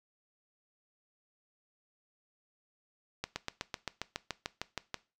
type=slowing click train; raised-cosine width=0.2 ms; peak=-17 dBFS; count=13; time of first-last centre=3.24-4.943 s; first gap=120 ms; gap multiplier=1.03; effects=noise-tail reverb RT60 0.3 s tail -19 dB re dry